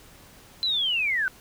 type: linear sweep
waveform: sine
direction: down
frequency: 4081 to 1467 Hz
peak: -22 dBFS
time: 0.63-1.28 s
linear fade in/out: 0 ms
effects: pink hiss -51 dBFS RMS until 1.4 s